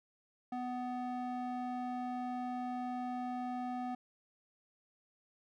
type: tone with band-pass filter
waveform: square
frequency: 248.8 Hz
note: B3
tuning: 13 cents sharp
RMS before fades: -39 dBFS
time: 0.52-3.95 s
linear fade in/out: 5 ms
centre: 580 Hz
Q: 2.4
effects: none